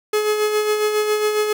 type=tone with tremolo; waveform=45% pulse; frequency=424.2 Hz; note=G#4; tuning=37 cents sharp; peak=-15 dBFS; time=0.13-1.53 s; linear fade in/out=5 ms; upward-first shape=sine; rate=7.3 Hz; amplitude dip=45%; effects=none